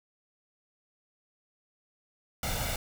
pink noise with comb filter, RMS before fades -32 dBFS, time 2.43-2.76 s, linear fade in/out 2 ms, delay 1.4 ms, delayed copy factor +0.7, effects none

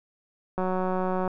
click train, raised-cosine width 1 ms, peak -15 dBFS, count 130, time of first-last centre 0.58-1.277 s, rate 185 Hz, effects none

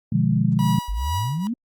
sine chord, B diminished seventh, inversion none, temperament equal with one note detuned, 123.47 / 150.44 / 174.61 / 207.7 Hz, B2 / D3 / F3 / Ab3, 0 / +42 / 0 / 0 cents, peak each -22 dBFS, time 0.12-0.79 s, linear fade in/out 5 ms
45% pulse tone with tremolo, 970 Hz, B5, 31 cents flat, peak -24 dBFS, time 0.59-1.47 s, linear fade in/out 0 ms, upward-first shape triangle, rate 2.2 Hz, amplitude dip 90%
sine exponential sweep, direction up, 45.09 to 251.4 Hz, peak -22 dBFS, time 0.88-1.54 s, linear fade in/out 10 ms
effects Opus 48 kbps

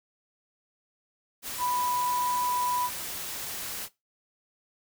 sine tone in noise, 987.8 Hz, B5, in tune, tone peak -26 dBFS, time 1.58-2.9 s, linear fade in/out 50 ms, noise white, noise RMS -36 dBFS, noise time 1.42-3.89 s, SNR +7 dB, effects noise-tail reverb RT60 0.2 s tail -18 dB re dry

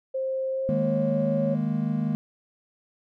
sine tone with pitch glide, 528 to 550.7 Hz, C5 to C#5, +16 to -11 cents, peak -25 dBFS, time 0.14-1.55 s, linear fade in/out 10 ms, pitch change +73 cents, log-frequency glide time 0.51-1.23 s
triangle chord, D# suspended fourth, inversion none, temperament equal, 155.56 / 207.7 / 233.1 Hz, D#3 / G#3 / A#3, 0 / 0 / 0 cents, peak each -26 dBFS, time 0.69-2.15 s, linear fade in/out 0 ms
effects none

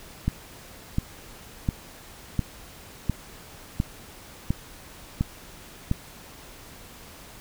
click train, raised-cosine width 5 ms, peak -10 dBFS, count 9, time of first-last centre 0.28-5.914 s, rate 1.42 Hz, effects pink hiss -46 dBFS RMS until 7.4 s

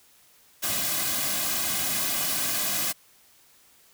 white noise with comb filter, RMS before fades -27 dBFS, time 0.62-2.93 s, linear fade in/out 20 ms, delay 2.2 ms, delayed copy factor -0.7, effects white hiss -58 dBFS RMS until 3.93 s

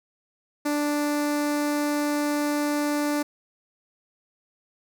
sawtooth tone with notch filter, 293.7 Hz, D4, in tune, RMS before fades -25 dBFS, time 0.65-3.23 s, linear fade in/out 10 ms, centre 3100 Hz, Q 2, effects none

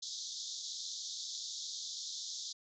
pink band-pass noise, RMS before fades -43 dBFS, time 0.02-2.53 s, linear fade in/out 10 ms, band 3500 to 7000 Hz, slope 96 dB/octave, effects none

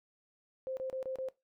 sine tone bursts, 523.3 Hz, C5, in tune, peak -35 dBFS, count 5, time 0.67-1.286 s, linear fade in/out 0 ms, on 100 ms, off 29 ms, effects noise-tail reverb RT60 0.2 s tail -19 dB re dry

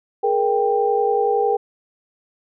sine tone cluster, 420.9 / 471.8 / 789 Hz, G#4 / A#4 / G5, +23 / +21 / +11 cents, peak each -20 dBFS, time 0.23-1.57 s, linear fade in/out 10 ms, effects none

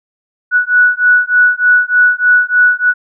sine beating tone pair, 1472 / 1475.3 Hz, F#6 / F#6, -9 / -5 cents, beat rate 3.3 Hz, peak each -10 dBFS, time 0.51-2.94 s, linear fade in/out 50 ms, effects none

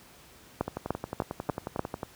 two click trains, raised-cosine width 1 ms, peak -18 / -12 dBFS, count 16 / 5, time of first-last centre 0.68-2.031 / 0.61-1.793 s, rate 11.1 / 3.38 Hz, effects pink hiss -54 dBFS RMS until 2.15 s + high-pass 60 Hz 12 dB/octave

